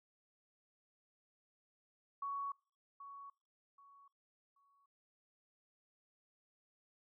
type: tone with echo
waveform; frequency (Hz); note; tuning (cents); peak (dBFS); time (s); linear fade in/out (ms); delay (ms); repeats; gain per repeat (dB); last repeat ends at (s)
sine; 1118; C#6; +14; -38; 2.22-2.52; 5; 780; 3; -11; 4.86
effects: noise-tail reverb RT60 0.4 s tail -25 dB re dry